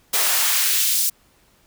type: noise with high-pass filter sweep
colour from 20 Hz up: white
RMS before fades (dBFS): -19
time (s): 0.13-1.1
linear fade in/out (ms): 10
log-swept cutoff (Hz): 400 to 5700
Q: 0.86
effects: pink hiss -58 dBFS RMS until 1.66 s